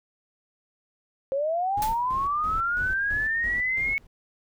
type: linear sweep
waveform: sine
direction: up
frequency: 528 to 2217 Hz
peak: -23 dBFS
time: 1.32-3.98 s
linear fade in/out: 0 ms
type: noise with tremolo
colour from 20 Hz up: brown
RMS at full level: -37 dBFS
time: 1.77-4.07 s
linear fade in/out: 5 ms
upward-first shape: square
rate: 3 Hz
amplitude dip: 80%
type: noise with exponential decay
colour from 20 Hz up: white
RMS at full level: -30 dBFS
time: 1.82-2.03 s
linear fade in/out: 1 ms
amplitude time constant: 44 ms
effects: none